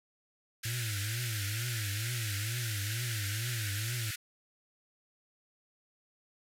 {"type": "band-pass noise", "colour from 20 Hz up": "pink", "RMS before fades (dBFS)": -39, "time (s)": [0.63, 4.16], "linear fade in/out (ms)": 10, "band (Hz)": [1400, 15000], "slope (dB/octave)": 96}
{"type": "tone with vibrato", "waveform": "triangle", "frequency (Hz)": 110, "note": "A2", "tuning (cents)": 0, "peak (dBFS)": -32, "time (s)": [0.65, 4.11], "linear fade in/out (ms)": 5, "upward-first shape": "triangle", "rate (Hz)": 2.2, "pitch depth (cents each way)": 210}
{"effects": []}